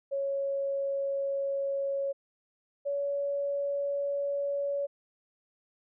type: tone pair in turn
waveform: sine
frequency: 553 / 564.9 Hz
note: C#5 / C#5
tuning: -4 / +33 cents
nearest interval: unison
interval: 37 cents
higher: second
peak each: -28 / -28 dBFS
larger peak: neither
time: 0.11-2.13 / 2.85-4.87 s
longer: neither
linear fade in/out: 20 ms
effects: none